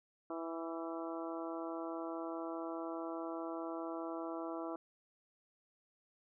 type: harmonic tone with a mistuned harmonic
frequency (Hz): 164.81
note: E3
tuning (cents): 0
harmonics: 2 / 3 / 4 / 5 / 6 / 7 / 8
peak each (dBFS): -42 / -48 / -45 / -51 / -51 / -50 / -52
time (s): 0.3-4.76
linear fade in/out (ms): 2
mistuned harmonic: 8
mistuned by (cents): +26
effects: none